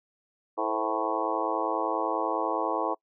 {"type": "harmonic tone with a mistuned harmonic", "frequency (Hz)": 110, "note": "A2", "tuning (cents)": 0, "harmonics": [3, 4, 5, 6, 7, 8, 9, 10], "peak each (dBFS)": [-34, -34, -34, -34, -34, -34, -34, -34], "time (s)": [0.57, 2.95], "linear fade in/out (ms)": 20, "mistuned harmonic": 5, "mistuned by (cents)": -82, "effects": ["noise-tail reverb RT60 0.1 s tail -25 dB re dry"]}